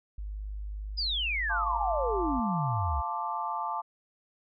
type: tone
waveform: sine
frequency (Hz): 51.1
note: G#1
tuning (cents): -27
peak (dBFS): -34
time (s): 0.18-2.4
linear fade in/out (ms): 5
type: exponential sweep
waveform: sine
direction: down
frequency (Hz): 5070 to 63.1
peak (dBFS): -28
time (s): 0.97-3.02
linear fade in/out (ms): 20
type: chord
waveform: sine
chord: D minor seventh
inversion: first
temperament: equal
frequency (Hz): 698.5 / 880 / 1046.5 / 1174.7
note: F5 / A5 / C6 / D6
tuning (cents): 0 / 0 / 0 / 0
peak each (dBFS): -38 / -33 / -38 / -35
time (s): 1.49-3.82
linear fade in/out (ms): 20
effects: none